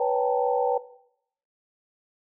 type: tone cluster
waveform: sine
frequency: 492.3 / 556 / 782 / 868 / 911 Hz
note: B4 / C#5 / G5 / A5 / A#5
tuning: -6 / +5 / -4 / -24 / -40 cents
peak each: -24 / -28 / -27 / -32 / -32 dBFS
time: 0-0.78 s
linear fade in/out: 5 ms
effects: noise-tail reverb RT60 0.7 s tail -17 dB re dry